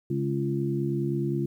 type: harmonic tone with a mistuned harmonic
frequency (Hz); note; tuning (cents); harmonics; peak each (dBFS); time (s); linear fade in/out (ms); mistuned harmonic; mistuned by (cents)
69.6; C#2; +8; 2 / 3 / 4 / 5; -28 / -32 / -36 / -29; 0.1-1.46; 5; 5; -20
effects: 10-bit